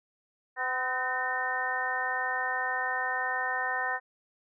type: harmonic tone with a mistuned harmonic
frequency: 253.9 Hz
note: B3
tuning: 48 cents sharp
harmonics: 2 / 3 / 4 / 5 / 6 / 7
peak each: -41 / -34 / -36 / -40 / -36 / -31 dBFS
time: 0.56-4 s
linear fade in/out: 50 ms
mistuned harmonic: 7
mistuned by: +42 cents
effects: none